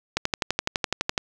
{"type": "click train", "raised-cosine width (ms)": 0.2, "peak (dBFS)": -5, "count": 13, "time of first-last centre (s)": [0.17, 1.178], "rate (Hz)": 11.9, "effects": []}